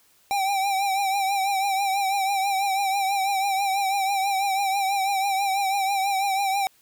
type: tone with vibrato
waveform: square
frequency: 784 Hz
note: G5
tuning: in tune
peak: -22 dBFS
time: 0.31-6.67 s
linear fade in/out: 0 ms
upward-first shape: triangle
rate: 6.1 Hz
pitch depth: 66 cents each way
effects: white hiss -60 dBFS RMS until 6.81 s